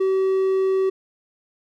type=tone; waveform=triangle; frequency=381.7 Hz; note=G4; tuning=46 cents flat; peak=-15 dBFS; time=0-0.9 s; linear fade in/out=10 ms; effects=none